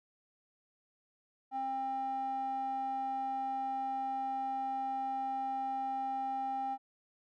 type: tone with band-pass filter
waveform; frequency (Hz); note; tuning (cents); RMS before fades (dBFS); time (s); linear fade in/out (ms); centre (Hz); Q
square; 265.6; C4; +26; -36; 1.51-6.78; 50; 760; 6.3
effects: none